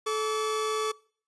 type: tone pair together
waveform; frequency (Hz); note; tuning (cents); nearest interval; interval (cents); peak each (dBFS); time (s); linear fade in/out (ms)
45% pulse; 434 / 1146; A4 / D6; -24 / -43; octave + perfect fourth; 1681; -29 / -30; 0.06-0.92; 10
effects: noise-tail reverb RT60 0.5 s tail -24 dB re dry + resampled to 24000 Hz

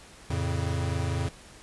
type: chord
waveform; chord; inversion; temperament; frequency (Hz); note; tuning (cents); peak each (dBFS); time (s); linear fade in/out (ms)
square; F augmented; none; equal with one note detuned; 87.31 / 111.47 / 138.59; F2 / A2 / C#3; 0 / +23 / 0; -30 / -33 / -33; 0.3-1.29; 5
effects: pink hiss -50 dBFS RMS until 1.62 s + resampled to 24000 Hz

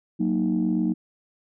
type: chord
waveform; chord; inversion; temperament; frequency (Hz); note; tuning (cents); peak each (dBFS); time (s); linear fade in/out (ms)
sine; D# minor; first; equal; 185 / 233.1 / 311.1; F#3 / A#3 / D#4; 0 / 0 / 0; -24; 0.19-0.94; 20
effects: tanh soft clip ceiling -14 dBFS

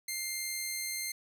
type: tone with amplitude modulation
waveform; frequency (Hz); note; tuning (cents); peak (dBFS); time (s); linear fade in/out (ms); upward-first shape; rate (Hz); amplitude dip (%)
10% pulse; 2100; C7; +6; -24; 0.08-1.12; 5; sine; 81; 25
effects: none

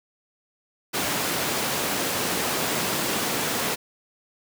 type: high-pass noise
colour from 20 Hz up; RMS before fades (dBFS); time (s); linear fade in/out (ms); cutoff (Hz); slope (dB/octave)
pink; -26; 0.93-3.76; 20; 200; 12
effects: none

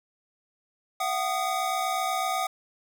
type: tone cluster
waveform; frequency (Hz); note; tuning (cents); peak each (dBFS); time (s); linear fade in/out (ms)
square; 683 / 751 / 1234; F5 / F#5 / D#6; -39 / +26 / -15; -34 / -29 / -31; 1-2.47; 5
effects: none

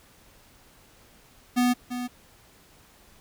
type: tone with echo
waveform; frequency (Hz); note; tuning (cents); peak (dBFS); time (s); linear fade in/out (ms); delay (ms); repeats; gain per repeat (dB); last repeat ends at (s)
square; 246.6; B3; -2; -20; 1.56-1.74; 20; 340; 1; -10; 2.08
effects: pink hiss -56 dBFS RMS until 3.2 s

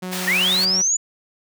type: tone with pitch glide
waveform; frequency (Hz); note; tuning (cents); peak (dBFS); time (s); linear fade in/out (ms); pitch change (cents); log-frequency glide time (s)
sawtooth; 183.6 to 186.92; F#3 to F#3; -13 to +18; -23; 0.02-0.82; 10; +31; 0.37-0.68
type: high-pass noise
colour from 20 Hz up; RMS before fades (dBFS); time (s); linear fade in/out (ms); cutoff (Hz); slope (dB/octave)
pink; -28; 0.11-0.66; 20; 1100; 12
type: linear sweep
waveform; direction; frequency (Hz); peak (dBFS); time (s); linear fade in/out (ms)
sine; up; 1760 to 7040; -16; 0.27-0.97; 10
effects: none

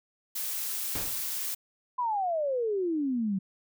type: noise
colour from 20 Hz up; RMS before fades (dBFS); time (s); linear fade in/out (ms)
blue; -33; 0.35-1.55; 10
type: noise with exponential decay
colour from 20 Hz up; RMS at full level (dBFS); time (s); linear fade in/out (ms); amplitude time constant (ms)
pink; -33; 0.95-1.35; 2; 86
type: exponential sweep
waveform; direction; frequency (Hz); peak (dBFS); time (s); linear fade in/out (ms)
sine; down; 1021 to 185; -26; 1.98-3.39; 10
effects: none

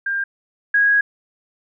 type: tone pair in turn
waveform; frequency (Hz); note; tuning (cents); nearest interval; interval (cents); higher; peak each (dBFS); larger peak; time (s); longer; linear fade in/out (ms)
sine; 1598 / 1650.5; G6 / G#6; +33 / -11; minor second; 56; second; -19 / -12; second; 0.06-0.24 / 0.74-1.01; second; 5
effects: none

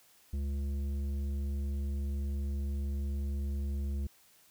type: tone with tanh clipping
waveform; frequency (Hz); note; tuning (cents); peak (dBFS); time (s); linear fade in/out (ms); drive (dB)
sine; 70; C#2; +18; -33; 0.33-4.07; 5; 10
effects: white hiss -63 dBFS RMS until 4.5 s

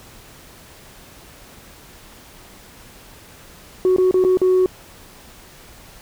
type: tone with dropouts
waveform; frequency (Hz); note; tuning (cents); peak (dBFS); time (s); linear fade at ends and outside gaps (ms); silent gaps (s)
sine; 370; F#4; 0; -10; 3.85-4.66; 1; 3.963-3.983 / 4.111-4.142 / 4.24-4.248 / 4.372-4.416
effects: tanh soft clip ceiling -10 dBFS + pink hiss -44 dBFS RMS until 6.01 s

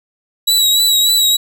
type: tone with vibrato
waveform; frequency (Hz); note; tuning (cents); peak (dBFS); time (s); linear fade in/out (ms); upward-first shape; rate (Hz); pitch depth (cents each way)
sawtooth; 3890; B7; -27; -7; 0.47-1.37; 10; sine; 3.4; 37
effects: none

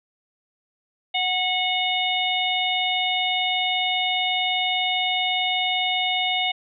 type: harmonic tone with a mistuned harmonic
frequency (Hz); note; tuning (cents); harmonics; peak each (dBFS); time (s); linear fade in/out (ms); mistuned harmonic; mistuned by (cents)
729; F#5; -26; 1 / 3 / 4 / 5; -26 / -26 / -26 / -26; 1.14-6.52; 10; 1; +20
effects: none

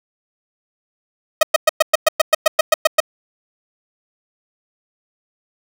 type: tone bursts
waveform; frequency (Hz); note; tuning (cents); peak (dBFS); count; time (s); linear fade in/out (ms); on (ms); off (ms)
sawtooth; 628; D#5; +16; -4; 13; 1.41-3.003; 5; 21; 110
effects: none

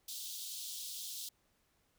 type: high-pass noise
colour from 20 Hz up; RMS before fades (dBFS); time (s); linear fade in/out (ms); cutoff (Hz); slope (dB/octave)
pink; -44; 0.08-1.29; 5; 3300; 48
effects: pink hiss -75 dBFS RMS until 1.98 s

